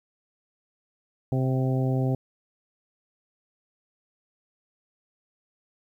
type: harmonic tone with a mistuned harmonic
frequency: 130.81 Hz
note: C3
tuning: in tune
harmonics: 1 / 2 / 3 / 4 / 5 / 6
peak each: -23 / -29 / -33 / -35 / -37 / -39 dBFS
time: 1.32-2.15 s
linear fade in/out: 2 ms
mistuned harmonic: 6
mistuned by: -21 cents
effects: 10-bit